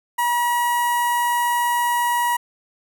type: tone with notch filter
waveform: sawtooth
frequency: 961 Hz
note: B5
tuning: 48 cents flat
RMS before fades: -20 dBFS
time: 0.18-2.37 s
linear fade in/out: 10 ms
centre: 4400 Hz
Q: 0.61
effects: none